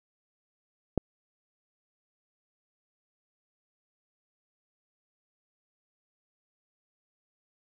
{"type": "click", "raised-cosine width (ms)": 2, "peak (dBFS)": -11, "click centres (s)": 0.977, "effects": []}